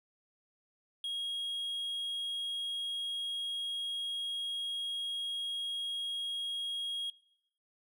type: tone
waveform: triangle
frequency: 3280 Hz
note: G#7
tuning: 22 cents flat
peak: -33 dBFS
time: 1.04-7.1 s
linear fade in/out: 2 ms
effects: noise-tail reverb RT60 0.9 s tail -23 dB re dry